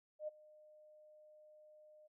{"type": "tone with ADSR envelope", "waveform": "sine", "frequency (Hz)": 610, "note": "D#5", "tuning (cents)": -34, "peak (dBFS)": -38, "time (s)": [0.19, 2.08], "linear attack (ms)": 88, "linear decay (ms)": 17, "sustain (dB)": -22, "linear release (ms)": 20, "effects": []}